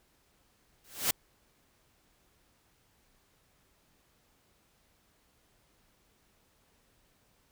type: noise with exponential growth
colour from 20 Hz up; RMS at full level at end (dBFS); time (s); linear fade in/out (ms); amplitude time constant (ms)
white; -24; 0.84-1.11; 5; 58
effects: pink hiss -69 dBFS RMS until 7.51 s